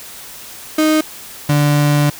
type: tone pair in turn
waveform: 35% pulse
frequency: 310.5 / 146.54 Hz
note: D#4 / D3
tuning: -3 / -3 cents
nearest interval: octave + minor second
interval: 1300 cents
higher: first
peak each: -9 dBFS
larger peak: neither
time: 0.78-1.01 / 1.49-2.1 s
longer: second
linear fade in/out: 5 ms
effects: white hiss -34 dBFS RMS until 2.19 s